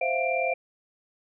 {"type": "tone cluster", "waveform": "sine", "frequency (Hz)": [522, 662, 701, 2370], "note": ["C5", "E5", "F5", "D7"], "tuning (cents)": [-4, 7, 6, 15], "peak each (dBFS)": -29, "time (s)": [0.01, 0.54], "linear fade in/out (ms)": 5, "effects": []}